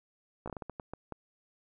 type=slowing click train; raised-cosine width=1 ms; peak=-25 dBFS; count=10; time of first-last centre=0.46-1.123 s; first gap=16 ms; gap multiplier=1.36; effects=none